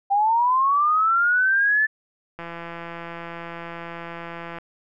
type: linear sweep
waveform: sine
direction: up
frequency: 784 to 1758 Hz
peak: -16 dBFS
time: 0.1-1.87 s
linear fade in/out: 20 ms
type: click train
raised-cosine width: 0.5 ms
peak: -20 dBFS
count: 372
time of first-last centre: 2.39-4.585 s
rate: 169 Hz
effects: none